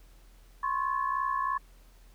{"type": "tone cluster", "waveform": "sine", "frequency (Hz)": [1031, 1094, 1720], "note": ["C6", "C#6", "A6"], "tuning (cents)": [-26, -23, -40], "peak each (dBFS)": [-32, -29, -38], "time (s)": [0.63, 1.58], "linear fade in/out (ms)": 5, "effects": ["added 41 Hz sine -53 dBFS peak until 2.14 s", "pink hiss -63 dBFS RMS until 2.14 s"]}